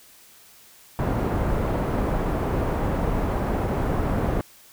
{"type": "low-pass noise", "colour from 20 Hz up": "pink", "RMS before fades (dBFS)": -24, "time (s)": [0.99, 4.41], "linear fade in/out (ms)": 0, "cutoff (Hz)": 950, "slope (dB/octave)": 12, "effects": ["white hiss -51 dBFS RMS until 4.72 s"]}